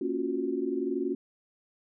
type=chord; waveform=sine; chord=Gb major seventh; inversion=first; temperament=equal; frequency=233.1 / 277.2 / 349.2 / 370 Hz; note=Bb3 / Db4 / F4 / Gb4; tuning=0 / 0 / 0 / 0 cents; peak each=-37 / -32 / -33 / -32 dBFS; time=0.01-1.15 s; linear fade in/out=5 ms; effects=none